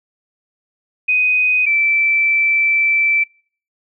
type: tone pair in turn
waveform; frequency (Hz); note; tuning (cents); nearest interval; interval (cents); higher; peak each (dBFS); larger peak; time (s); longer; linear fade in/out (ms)
sine; 2500 / 2328; D#7 / D7; +8 / -16; minor second; 124; first; -12; neither; 1.08-1.66 / 1.66-3.24; second; 10
effects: noise-tail reverb RT60 0.5 s tail -26 dB re dry